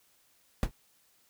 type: noise with exponential decay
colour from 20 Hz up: brown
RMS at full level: -18 dBFS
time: 0.63-0.71 s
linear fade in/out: 0 ms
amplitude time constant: 17 ms
effects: white hiss -67 dBFS RMS until 1.29 s